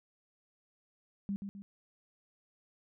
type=tone with echo; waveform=sine; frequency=199.1 Hz; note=G3; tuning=27 cents sharp; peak=-32 dBFS; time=1.29-1.36 s; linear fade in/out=0 ms; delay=130 ms; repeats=2; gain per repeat=-6 dB; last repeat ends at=1.62 s; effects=none